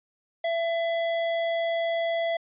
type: tone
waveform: square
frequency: 669 Hz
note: E5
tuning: 25 cents sharp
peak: -25 dBFS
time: 0.44-2.37 s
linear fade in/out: 5 ms
effects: resampled to 8000 Hz